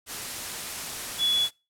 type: tone in noise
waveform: sine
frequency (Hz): 3405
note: G#7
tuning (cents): +42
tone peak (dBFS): -21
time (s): 1.18-1.49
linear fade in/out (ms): 50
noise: white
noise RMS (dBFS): -34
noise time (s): 0.06-1.51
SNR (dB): +10
effects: noise-tail reverb RT60 0.3 s tail -26 dB re dry + low-pass 12000 Hz 12 dB/octave